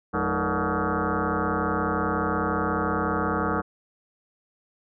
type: tone with frequency modulation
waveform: sine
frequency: 475.7 Hz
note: A#4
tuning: 35 cents sharp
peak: -22 dBFS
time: 0.13-3.62 s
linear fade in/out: 20 ms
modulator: 131 Hz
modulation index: 7.3
effects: none